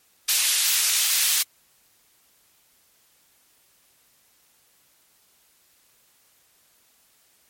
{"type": "high-pass noise", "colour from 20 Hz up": "pink", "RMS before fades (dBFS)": -21, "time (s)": [0.28, 1.43], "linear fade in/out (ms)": 10, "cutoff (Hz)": 3200, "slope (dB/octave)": 12, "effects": ["white hiss -61 dBFS RMS until 7.49 s", "MP3 64 kbps"]}